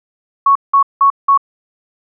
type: tone bursts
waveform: sine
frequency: 1108.7 Hz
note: C#6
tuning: in tune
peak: -6 dBFS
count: 4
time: 0.46-1.376 s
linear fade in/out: 5 ms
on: 94 ms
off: 180 ms
effects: none